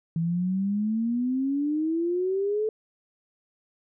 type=exponential sweep; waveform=sine; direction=up; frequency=162.4 to 439.7 Hz; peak=-23 dBFS; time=0.16-2.69 s; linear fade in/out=2 ms; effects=none